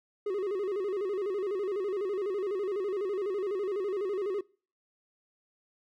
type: tone with vibrato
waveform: triangle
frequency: 392 Hz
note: G4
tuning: in tune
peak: -27 dBFS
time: 0.26-4.41 s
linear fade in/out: 5 ms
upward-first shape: square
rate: 12 Hz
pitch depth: 98 cents each way
effects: noise-tail reverb RT60 0.4 s tail -23 dB re dry